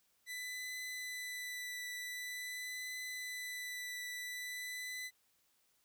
sawtooth tone with vibrato, 1991 Hz, B6, 14 cents sharp, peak -38 dBFS, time 0.26-5.11 s, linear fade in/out 50 ms, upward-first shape triangle, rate 0.46 Hz, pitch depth 16 cents each way, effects white hiss -75 dBFS RMS until 5.84 s

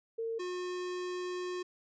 sine / square tone pair in turn, 454.7 / 360.9 Hz, A#4 / F#4, -43 / -43 cents, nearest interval major third, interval 400 cents, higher first, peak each -33 / -36 dBFS, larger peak first, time 0.18-0.39 / 0.39-1.63 s, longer second, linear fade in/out 10 ms, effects resampled to 16000 Hz

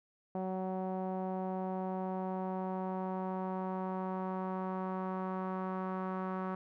sawtooth tone with low-pass filter sweep, 187.2 Hz, F#3, 20 cents sharp, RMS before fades -37 dBFS, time 0.35-6.55 s, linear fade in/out 2 ms, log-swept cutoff 740 to 1200 Hz, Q 2.7, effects none

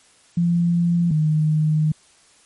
sine tone pair in turn, 171.8 / 154.43 Hz, F3 / D#3, -28 / -13 cents, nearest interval major second, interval 185 cents, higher first, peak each -15 dBFS, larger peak neither, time 0.37-1.11 / 1.11-1.92 s, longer second, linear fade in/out 5 ms, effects white hiss -54 dBFS RMS until 2.45 s + MP3 48 kbps

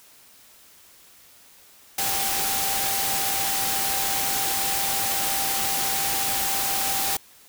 sine tone in noise, 785 Hz, G5, 2 cents sharp, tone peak -31 dBFS, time 1.98-7.17 s, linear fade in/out 5 ms, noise white, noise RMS -25 dBFS, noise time 1.98-7.17 s, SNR -9 dB, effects white hiss -52 dBFS RMS until 7.48 s

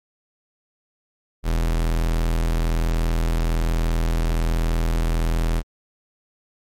45% pulse tone, 41.2 Hz, E1, in tune, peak -18 dBFS, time 1.43-5.63 s, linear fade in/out 50 ms, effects MP3 64 kbps

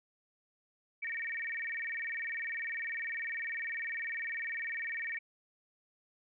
sine tone with vibrato, 2051 Hz, C7, 35 cents flat, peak -35 dBFS, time 1.02-5.19 s, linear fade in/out 10 ms, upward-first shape square, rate 20 Hz, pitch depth 190 cents each way, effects none

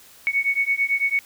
sine beating tone pair, 2217 / 2226 Hz, C#7 / C#7, 0 / +7 cents, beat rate 9 Hz, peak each -22 dBFS, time 0.27-1.19 s, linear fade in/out 0 ms, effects white hiss -49 dBFS RMS until 1.25 s

